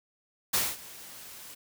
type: noise with ADSR envelope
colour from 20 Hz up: white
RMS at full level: -25 dBFS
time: 0.53-1.55 s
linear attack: 12 ms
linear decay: 220 ms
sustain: -21 dB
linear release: 12 ms
effects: none